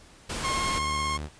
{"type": "noise", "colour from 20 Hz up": "pink", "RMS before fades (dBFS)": -32, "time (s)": [0.29, 0.79], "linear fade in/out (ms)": 10}
{"type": "tone with vibrato", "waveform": "sawtooth", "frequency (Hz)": 1075, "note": "C6", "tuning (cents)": 47, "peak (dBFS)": -23, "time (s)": [0.43, 1.18], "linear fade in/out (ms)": 20, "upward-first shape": "sine", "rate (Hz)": 18, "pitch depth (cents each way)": 18}
{"type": "tone", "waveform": "sawtooth", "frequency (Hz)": 75, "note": "D2", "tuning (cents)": 37, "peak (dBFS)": -29, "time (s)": [0.73, 1.3], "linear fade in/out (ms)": 50}
{"effects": ["pink hiss -53 dBFS RMS until 1.39 s", "resampled to 22050 Hz"]}